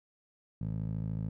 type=tone with band-pass filter; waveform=15% pulse; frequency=53.6 Hz; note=A1; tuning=45 cents flat; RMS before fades=-35 dBFS; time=0.61-1.29 s; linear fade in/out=5 ms; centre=140 Hz; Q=1.7; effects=none